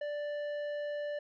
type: tone with tanh clipping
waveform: triangle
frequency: 587.3 Hz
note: D5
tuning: in tune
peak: -36 dBFS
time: 0.01-1.19 s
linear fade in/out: 5 ms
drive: 14 dB
effects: none